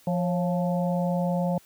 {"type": "harmonic tone with a mistuned harmonic", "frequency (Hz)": 174.61, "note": "F3", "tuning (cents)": 0, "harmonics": [1, 3, 4, 5], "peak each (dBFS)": [-24, -29, -33, -36], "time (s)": [0.07, 1.58], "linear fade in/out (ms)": 2, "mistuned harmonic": 3, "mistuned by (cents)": 62, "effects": ["white hiss -57 dBFS RMS until 1.65 s", "high-pass 80 Hz 12 dB/octave"]}